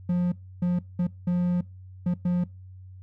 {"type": "tone bursts at uneven times", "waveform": "triangle", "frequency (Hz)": 177.3, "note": "F3", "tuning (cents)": 26, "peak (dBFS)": -19, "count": 6, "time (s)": [[0.09, 0.32], [0.62, 0.79], [0.99, 1.07], [1.27, 1.61], [2.06, 2.14], [2.25, 2.44]], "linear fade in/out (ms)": 5, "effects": ["noise-tail reverb RT60 0.3 s tail -24 dB re dry", "added 93 Hz sine -42 dBFS peak until 3.02 s"]}